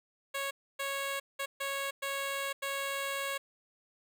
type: tone bursts at uneven times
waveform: 10% pulse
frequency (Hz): 552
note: C#5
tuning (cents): -7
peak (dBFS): -25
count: 6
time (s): 0.34-0.51 / 0.79-1.2 / 1.39-1.46 / 1.6-1.91 / 2.02-2.53 / 2.62-3.38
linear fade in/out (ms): 10
effects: none